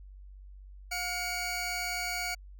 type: tone pair together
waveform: 20% pulse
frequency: 714.5 / 2262 Hz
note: F5 / C#7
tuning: +39 / +34 cents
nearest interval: octave + minor sixth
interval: 1995 cents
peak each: -31 / -29 dBFS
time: 0.91-2.35 s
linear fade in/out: 10 ms
effects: added 48 Hz sine -46 dBFS peak until 2.59 s